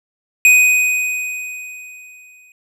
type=tone with exponential decay; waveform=square; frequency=2497 Hz; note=D#7; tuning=6 cents sharp; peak=-6 dBFS; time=0.45-2.52 s; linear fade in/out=1 ms; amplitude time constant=450 ms; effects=low-pass 12000 Hz 12 dB/octave